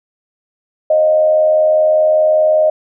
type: tone with frequency modulation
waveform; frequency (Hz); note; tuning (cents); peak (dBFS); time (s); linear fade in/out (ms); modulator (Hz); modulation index
sine; 621; D#5; -3; -8; 0.9-2.7; 5; 85.1; 0.37
effects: none